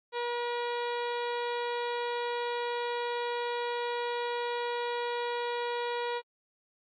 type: harmonic tone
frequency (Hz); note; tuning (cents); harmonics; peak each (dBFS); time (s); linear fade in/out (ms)
479.8; A#4; +50; 1 / 2 / 3 / 4 / 5 / 6 / 7 / 8 / 9; -33 / -35 / -43 / -43 / -45 / -50 / -47 / -48 / -54; 0.12-6.22; 50
effects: AAC 32 kbps